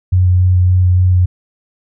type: tone with vibrato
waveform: sine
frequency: 91 Hz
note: F#2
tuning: 28 cents flat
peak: -7 dBFS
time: 0.12-1.26 s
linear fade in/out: 10 ms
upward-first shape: square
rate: 3.5 Hz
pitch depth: 10 cents each way
effects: none